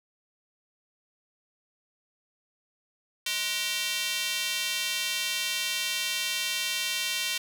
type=tone with high-pass filter; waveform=square; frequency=210 Hz; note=G#3; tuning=19 cents sharp; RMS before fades=-30 dBFS; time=3.26-7.38 s; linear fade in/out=5 ms; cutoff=2900 Hz; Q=1.6; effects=9-bit